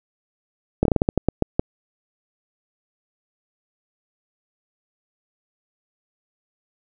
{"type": "slowing click train", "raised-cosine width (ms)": 2, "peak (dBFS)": -3, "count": 11, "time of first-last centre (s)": [0.83, 1.595], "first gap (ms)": 23, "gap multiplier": 1.25, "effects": []}